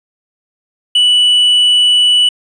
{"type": "tone", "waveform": "triangle", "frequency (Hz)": 2960, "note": "F#7", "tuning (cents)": 0, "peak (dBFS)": -5, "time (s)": [0.95, 2.29], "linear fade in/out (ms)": 5, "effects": ["resampled to 22050 Hz"]}